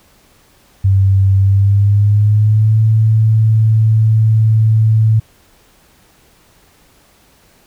sine tone with pitch glide, 97 to 110.14 Hz, G2 to A2, -18 to +2 cents, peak -7 dBFS, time 0.84-5.2 s, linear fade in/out 10 ms, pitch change +220 cents, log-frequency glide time 1.37-2.81 s, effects pink hiss -50 dBFS RMS until 7.66 s

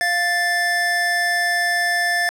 square tone pair together, 698.5 / 1760.1 Hz, F5 / A6, 0 / 0 cents, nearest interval octave + major third, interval 1600 cents, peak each -24 / -19 dBFS, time 0.01-2.29 s, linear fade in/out 0 ms, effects low-pass 11000 Hz 12 dB/octave

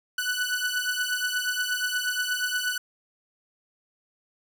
sawtooth beating tone pair, 1483 / 1491.4 Hz, F#6 / F#6, +4 / +13 cents, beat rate 8.4 Hz, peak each -25 dBFS, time 0.18-2.78 s, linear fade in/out 5 ms, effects none

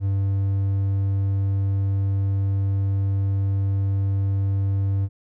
triangle tone, 98 Hz, G2, in tune, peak -17 dBFS, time 0-5.09 s, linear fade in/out 50 ms, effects none

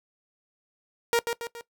sawtooth tone with echo, 468.8 Hz, A#4, 10 cents sharp, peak -16 dBFS, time 1.13-1.19 s, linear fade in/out 0 ms, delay 140 ms, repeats 3, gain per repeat -6 dB, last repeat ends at 1.61 s, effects noise-tail reverb RT60 0.1 s tail -18 dB re dry

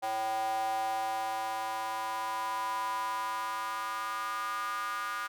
square tone with high-pass filter sweep, 110.4 Hz, A2, 6 cents sharp, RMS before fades -34 dBFS, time 0.02-5.28 s, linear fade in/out 20 ms, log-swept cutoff 720 to 1300 Hz, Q 6.5, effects none

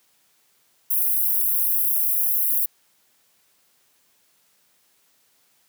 white high-pass noise, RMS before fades -21 dBFS, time 0.9-2.66 s, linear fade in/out 10 ms, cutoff 11000 Hz, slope 48 dB/octave, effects white hiss -63 dBFS RMS until 5.68 s + high-pass 100 Hz 12 dB/octave

